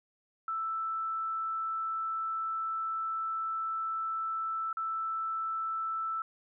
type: tone with dropouts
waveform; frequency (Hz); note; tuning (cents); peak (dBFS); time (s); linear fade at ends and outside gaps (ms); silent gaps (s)
sine; 1322; E6; +5; -31; 0.48-6.22; 2; 4.729-4.77
effects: none